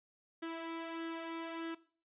sawtooth tone with flanger, 329.6 Hz, E4, in tune, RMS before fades -42 dBFS, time 0.42-1.75 s, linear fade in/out 10 ms, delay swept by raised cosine 0.59 to 2.19 ms, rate 1.6 Hz, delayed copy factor +0.5, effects noise-tail reverb RT60 0.4 s tail -17 dB re dry + resampled to 8000 Hz

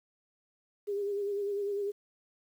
sine tone with vibrato, 404.2 Hz, G#4, 47 cents flat, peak -30 dBFS, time 0.87-1.92 s, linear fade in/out 20 ms, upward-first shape sine, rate 10 Hz, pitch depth 37 cents each way, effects 10-bit

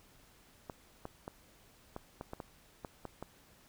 clicks, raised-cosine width 1 ms, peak -27 dBFS, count 10, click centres 0.698 / 1.054 / 1.279 / 1.964 / 2.211 / 2.334 / 2.402 / 2.848 / 3.053 / 3.226 s, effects pink hiss -63 dBFS RMS until 3.68 s

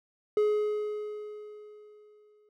triangle tone with exponential decay, 421.4 Hz, G#4, 25 cents sharp, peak -19 dBFS, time 0.37-2.49 s, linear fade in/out 2 ms, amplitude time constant 460 ms, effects none

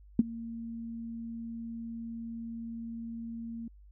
sine tone with ADSR envelope, 229.9 Hz, A#3, 24 cents flat, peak -15 dBFS, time 0.19-3.68 s, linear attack 3 ms, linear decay 24 ms, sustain -22 dB, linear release 4 ms, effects added 50 Hz sine -52 dBFS peak until 3.91 s

